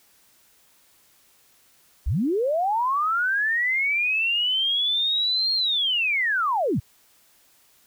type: linear two-way sweep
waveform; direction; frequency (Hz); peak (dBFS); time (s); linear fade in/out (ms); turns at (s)
sine; up then down; 41.12 to 4270 to 72.2; -20; 2.06-6.8; 10; 5.54
effects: white hiss -59 dBFS RMS until 7.86 s